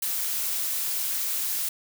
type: noise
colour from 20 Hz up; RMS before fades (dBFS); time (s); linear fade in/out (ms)
blue; -28; 0.02-1.69; 5
effects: none